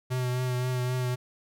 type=tone with vibrato; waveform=square; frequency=126 Hz; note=B2; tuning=35 cents sharp; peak=-27 dBFS; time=0.1-1.16 s; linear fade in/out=20 ms; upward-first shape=triangle; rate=3.8 Hz; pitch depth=26 cents each way; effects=none